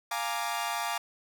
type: chord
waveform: sawtooth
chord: Bb dominant seventh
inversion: second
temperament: equal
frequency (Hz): 698.5 / 830.6 / 932.3 / 1174.7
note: F5 / Ab5 / Bb5 / D6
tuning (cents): 0 / 0 / 0 / 0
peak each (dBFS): -32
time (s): 0.11-0.98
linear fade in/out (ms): 5
effects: none